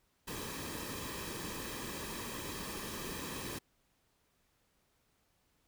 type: noise with comb filter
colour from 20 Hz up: pink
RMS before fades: -42 dBFS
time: 0.27-3.59 s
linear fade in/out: 10 ms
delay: 1.4 ms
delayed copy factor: -0.6
effects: pink hiss -75 dBFS RMS until 5.67 s